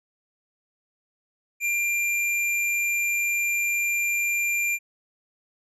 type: tone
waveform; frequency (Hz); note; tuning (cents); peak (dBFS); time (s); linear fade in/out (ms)
square; 2383; D7; +25; -23; 1.6-4.79; 50
effects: resampled to 32000 Hz